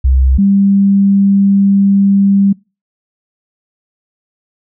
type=tone pair in turn; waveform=sine; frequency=65.5 / 197.81 Hz; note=C2 / G3; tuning=+2 / +16 cents; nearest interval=octave + perfect fifth; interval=1914 cents; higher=second; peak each=-6 dBFS; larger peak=neither; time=0.04-0.38 / 0.38-2.53 s; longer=second; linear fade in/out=10 ms; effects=noise-tail reverb RT60 0.3 s tail -26 dB re dry